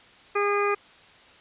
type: harmonic tone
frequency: 407.5 Hz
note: G#4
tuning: 33 cents flat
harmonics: 1 / 2 / 3 / 4 / 5 / 6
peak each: -24 / -33 / -26 / -35 / -34 / -32 dBFS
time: 0.35-0.75 s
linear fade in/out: 10 ms
effects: white hiss -52 dBFS RMS until 1.4 s + resampled to 8000 Hz